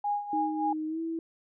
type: tone with tremolo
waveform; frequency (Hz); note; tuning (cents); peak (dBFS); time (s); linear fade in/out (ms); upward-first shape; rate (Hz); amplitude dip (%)
sine; 822; G#5; -18; -25; 0.04-0.73; 5; sine; 3.5; 75
type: tone with pitch glide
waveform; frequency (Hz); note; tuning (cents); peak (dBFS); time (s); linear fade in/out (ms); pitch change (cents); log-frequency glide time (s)
sine; 311.1 to 327.9; D#4 to E4; 0 to -9; -30; 0.33-1.19; 2; +91; 0.87-1
effects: none